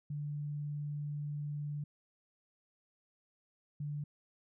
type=tone bursts at uneven times; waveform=sine; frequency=146.83 Hz; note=D3; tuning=in tune; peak=-36 dBFS; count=2; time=0.1-1.84 / 3.8-4.04 s; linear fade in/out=5 ms; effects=none